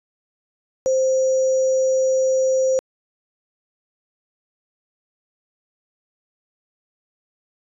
sine tone with sample-and-hold, 523 Hz, C5, 1 cent flat, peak -15 dBFS, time 0.86-2.79 s, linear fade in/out 0 ms, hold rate 6300 Hz, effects resampled to 24000 Hz

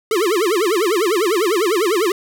square tone with vibrato, 392 Hz, G4, in tune, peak -15 dBFS, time 0.11-2.12 s, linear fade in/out 2 ms, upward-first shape sine, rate 10 Hz, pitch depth 260 cents each way, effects none

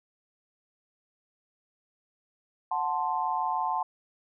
sine chord, F# diminished, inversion none, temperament equal with one note detuned, 733.6 / 880 / 1046.5 Hz, F#5 / A5 / C6, -15 / 0 / 0 cents, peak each -32 / -29 / -31 dBFS, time 2.71-3.83 s, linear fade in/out 5 ms, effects none

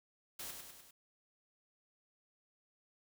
white noise with echo, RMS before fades -45 dBFS, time 0.39-0.51 s, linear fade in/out 5 ms, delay 100 ms, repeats 4, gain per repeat -4 dB, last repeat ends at 0.91 s, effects none

